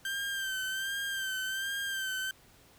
30% pulse tone with vibrato, 1568 Hz, G6, in tune, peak -30 dBFS, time 0.05-2.31 s, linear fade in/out 2 ms, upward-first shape sine, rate 1.3 Hz, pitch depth 45 cents each way, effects pink hiss -60 dBFS RMS until 2.78 s

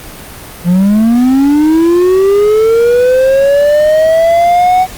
triangle linear sweep, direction up, 169.1 to 749 Hz, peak -3 dBFS, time 0.64-4.87 s, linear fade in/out 50 ms, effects pink hiss -29 dBFS RMS until 4.97 s + Opus 32 kbps

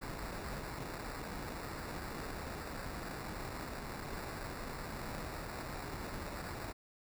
pink noise with sample-and-hold, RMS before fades -43 dBFS, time 0.01-6.73 s, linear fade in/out 20 ms, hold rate 3150 Hz, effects none

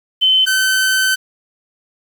sine / sawtooth tone pair in turn, 3062 / 1531 Hz, G7 / G6, -41 / -41 cents, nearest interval octave, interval 1200 cents, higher first, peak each -9 dBFS, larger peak neither, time 0.21-0.46 / 0.46-1.16 s, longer second, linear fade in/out 20 ms, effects 7-bit

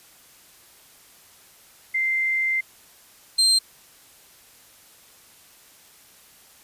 sine / 35% pulse tone pair in turn, 2086 / 4161 Hz, C7 / C8, -6 / -10 cents, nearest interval octave, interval 1196 cents, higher second, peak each -20 / -14 dBFS, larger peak second, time 1.94-2.61 / 3.38-3.59 s, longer first, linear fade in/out 10 ms, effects white hiss -52 dBFS RMS until 6.63 s + resampled to 32000 Hz

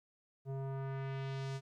square tone with low-pass filter sweep, 135.2 Hz, C#3, 43 cents flat, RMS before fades -40 dBFS, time 0.45-1.61 s, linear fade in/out 50 ms, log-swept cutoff 570 to 7400 Hz, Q 1.1, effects 13-bit

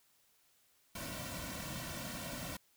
pink noise with comb filter, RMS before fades -43 dBFS, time 0.95-2.57 s, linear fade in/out 5 ms, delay 2.4 ms, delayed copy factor -0.9, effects white hiss -71 dBFS RMS until 2.76 s

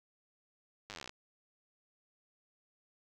slowing click train, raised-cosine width 0.2 ms, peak -27 dBFS, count 16, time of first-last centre 0.9-1.094 s, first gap 9 ms, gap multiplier 1.05, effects none

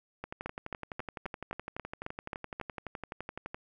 two click trains, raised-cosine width 0.5 ms, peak -21 / -23 dBFS, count 9 / 40, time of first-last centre 0.46-2.599 / 0.24-3.545 s, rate 3.74 / 11.8 Hz, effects none

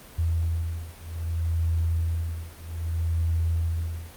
sine beating tone pair, 82.41 / 83.04 Hz, E2 / E2, 0 / +13 cents, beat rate 0.63 Hz, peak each -27 dBFS, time 0.18-4.12 s, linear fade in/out 10 ms, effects pink hiss -47 dBFS RMS until 4.16 s + Opus 32 kbps

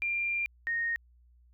sine tone pair in turn, 2386 / 1856.4 Hz, D7 / A#6, +27 / -8 cents, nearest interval major third, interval 435 cents, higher first, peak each -28 dBFS, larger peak neither, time 0.02-0.46 / 0.67-0.96 s, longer first, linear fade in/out 0 ms, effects added 60 Hz sine -58 dBFS peak until 1.53 s

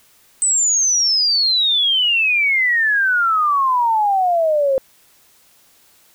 sine exponential sweep, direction down, 8170 to 523.3 Hz, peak -13 dBFS, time 0.42-4.78 s, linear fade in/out 0 ms, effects white hiss -53 dBFS RMS until 6.14 s

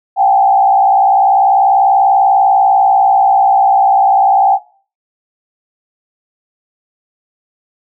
sine tone with frequency modulation, 784 Hz, G5, in tune, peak -6 dBFS, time 0.16-4.59 s, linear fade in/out 50 ms, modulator 60.3 Hz, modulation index 0.95, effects noise-tail reverb RT60 0.4 s tail -18 dB re dry

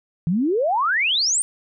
sine exponential sweep, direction up, 155.56 to 9170 Hz, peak -17 dBFS, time 0.27-1.42 s, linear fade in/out 0 ms, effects none

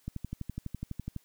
click train, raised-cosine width 5 ms, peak -23 dBFS, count 14, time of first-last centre 0.08-1.163 s, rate 12 Hz, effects white hiss -67 dBFS RMS until 1.24 s

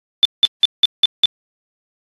sine tone bursts, 3520 Hz, A7, in tune, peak -6 dBFS, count 6, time 0.23-1.256 s, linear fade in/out 0 ms, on 21 ms, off 180 ms, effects AAC 32 kbps

